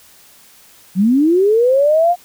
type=linear sweep; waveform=sine; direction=up; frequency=174.61 to 720 Hz; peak=-9 dBFS; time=0.95-2.16 s; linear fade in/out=50 ms; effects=white hiss -46 dBFS RMS until 2.24 s